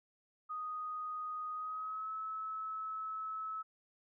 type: tone with pitch glide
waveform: sine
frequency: 1244.5 to 1297.3 Hz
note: D#6 to E6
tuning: 0 to -28 cents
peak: -38 dBFS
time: 0.49-3.63 s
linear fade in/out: 20 ms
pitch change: +72 cents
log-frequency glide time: 1.53-2.12 s
effects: none